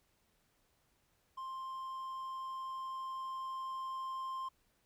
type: tone with level ramp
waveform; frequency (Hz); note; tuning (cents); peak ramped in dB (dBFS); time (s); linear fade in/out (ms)
triangle; 1052; C6; +9; -39 to -36; 1.37-4.49; 10
effects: pink hiss -75 dBFS RMS until 4.85 s